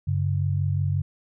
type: tone pair together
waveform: sine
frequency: 96 / 141.55 Hz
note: G2 / C#3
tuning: -36 / +37 cents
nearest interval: perfect fifth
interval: 673 cents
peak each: -23 / -25 dBFS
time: 0.07-1.02 s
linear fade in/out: 10 ms
effects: none